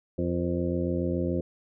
harmonic tone with a mistuned harmonic, 87 Hz, F2, 6 cents flat, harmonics 1 / 2 / 3 / 4 / 5 / 6 / 7, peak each -32 / -31 / -32 / -31 / -41 / -33 / -42 dBFS, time 0.18-1.41 s, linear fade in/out 5 ms, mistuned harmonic 5, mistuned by +78 cents, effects none

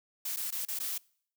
blue noise with dropouts, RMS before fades -35 dBFS, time 0.25-0.98 s, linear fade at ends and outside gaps 5 ms, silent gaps 0.363-0.369 / 0.507-0.523 / 0.652-0.684 / 0.79-0.8 s, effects noise-tail reverb RT60 0.6 s tail -25 dB re dry

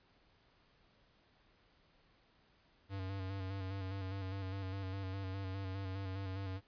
square tone with vibrato, 96 Hz, G2, 36 cents flat, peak -40 dBFS, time 2.89-6.61 s, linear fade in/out 50 ms, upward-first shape square, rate 4.9 Hz, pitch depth 34 cents each way, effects pink hiss -70 dBFS RMS until 6.67 s + resampled to 11025 Hz

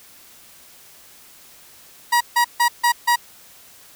30% pulse tone bursts, 956 Hz, A#5, 43 cents sharp, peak -11 dBFS, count 5, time 2.12-3.16 s, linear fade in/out 10 ms, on 88 ms, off 150 ms, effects white hiss -47 dBFS RMS until 3.95 s

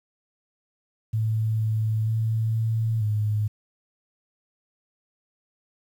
sine tone with pitch steps, 110.3 / 109.6 / 111.6 / 112.3 / 106.1 Hz, A2 / A2 / A2 / A2 / G#2, +5 / -6 / +25 / +36 / +38 cents, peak -21 dBFS, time 1.13-3.48 s, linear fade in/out 10 ms, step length 470 ms, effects 9-bit

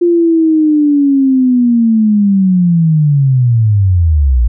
sine linear sweep, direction down, 350 to 55 Hz, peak -6 dBFS, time 0.01-4.48 s, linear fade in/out 10 ms, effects none

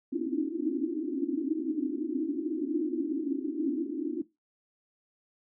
white band-pass noise, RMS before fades -31 dBFS, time 0.12-4.22 s, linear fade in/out 5 ms, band 260 to 340 Hz, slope 96 dB/octave, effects noise-tail reverb RT60 0.2 s tail -17 dB re dry

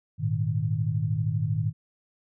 sine chord, Ab suspended second, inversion none, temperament equal with one note detuned, 103.83 / 116.54 / 154.22 Hz, Ab2 / Bb2 / Eb3, 0 / 0 / -15 cents, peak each -28 dBFS, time 0.18-1.73 s, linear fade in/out 50 ms, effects none

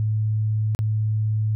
sine tone with dropouts, 108 Hz, A2, 32 cents flat, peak -19 dBFS, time 0-1.55 s, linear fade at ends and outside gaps 0 ms, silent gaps 0.749-0.79 s, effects none

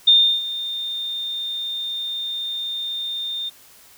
sine tone with ADSR envelope, 3628 Hz, A#7, 48 cents flat, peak -8 dBFS, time 0.07-3.5 s, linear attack 10 ms, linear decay 330 ms, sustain -16 dB, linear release 17 ms, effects white hiss -49 dBFS RMS until 3.97 s

